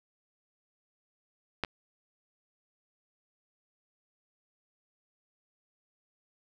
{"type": "clicks", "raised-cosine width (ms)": 0.3, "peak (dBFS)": [-13, -27], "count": 2, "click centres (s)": [1.637, 1.648], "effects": []}